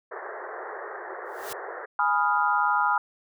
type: band-pass noise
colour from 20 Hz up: pink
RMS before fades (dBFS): -37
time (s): 0.11-1.86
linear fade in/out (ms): 10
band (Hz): 360 to 1900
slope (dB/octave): 96
type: noise with exponential growth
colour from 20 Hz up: white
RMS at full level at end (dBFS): -34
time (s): 1.25-1.53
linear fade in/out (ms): 5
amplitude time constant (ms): 60
type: chord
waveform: sine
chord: F half-diminished seventh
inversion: first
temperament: equal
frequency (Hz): 830.6 / 987.8 / 1244.5 / 1396.9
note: Ab5 / Cb6 / Eb6 / F6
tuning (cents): 0 / 0 / 0 / 0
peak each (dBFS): -26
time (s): 1.99-2.98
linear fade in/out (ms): 2
effects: none